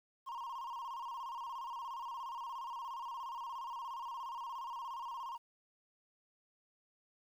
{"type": "tone with vibrato", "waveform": "triangle", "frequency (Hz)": 1000, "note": "B5", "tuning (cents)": 21, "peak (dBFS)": -39, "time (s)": [0.26, 5.38], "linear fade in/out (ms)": 20, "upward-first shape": "square", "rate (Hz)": 17, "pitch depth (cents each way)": 110, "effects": ["11-bit"]}